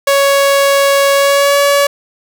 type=tone with pitch glide; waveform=sawtooth; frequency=557 to 566.7 Hz; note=C#5 to C#5; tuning=+8 to +38 cents; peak=-4 dBFS; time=0.07-1.87 s; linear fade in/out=5 ms; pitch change=+30 cents; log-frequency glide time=1.14-1.58 s; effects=none